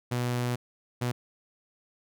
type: tone bursts at uneven times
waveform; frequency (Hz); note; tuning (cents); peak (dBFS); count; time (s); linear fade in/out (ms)
sawtooth; 122.4; B2; -15; -23; 2; 0.11-0.56 / 1.01-1.12; 10
effects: none